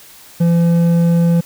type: tone with hard clipping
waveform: sine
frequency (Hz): 169.7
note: F3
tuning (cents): -49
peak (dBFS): -11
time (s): 0.4-1.41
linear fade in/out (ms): 10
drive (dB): 6
effects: white hiss -41 dBFS RMS until 1.45 s